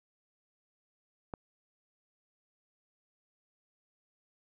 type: click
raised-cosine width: 1 ms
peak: -24 dBFS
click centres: 1.338 s
effects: none